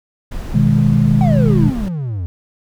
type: noise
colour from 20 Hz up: brown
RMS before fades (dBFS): -25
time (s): 0.31-1.89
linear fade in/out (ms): 10
type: chord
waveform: sine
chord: G# minor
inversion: first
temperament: just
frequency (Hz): 124.59 / 155.74 / 207.7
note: B2 / D#3 / G#3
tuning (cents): +16 / +2 / 0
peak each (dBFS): -14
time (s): 0.54-1.7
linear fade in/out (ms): 10
type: exponential sweep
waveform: triangle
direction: down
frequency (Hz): 784 to 81.7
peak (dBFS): -17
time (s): 1.21-2.26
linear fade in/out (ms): 0
effects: none